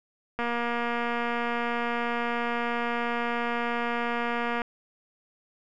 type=click train; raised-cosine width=0.5 ms; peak=-15 dBFS; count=1003; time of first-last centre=0.39-4.618 s; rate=237 Hz; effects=none